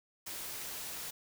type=noise; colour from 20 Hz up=white; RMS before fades=-42 dBFS; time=0.26-1.11 s; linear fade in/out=10 ms; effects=none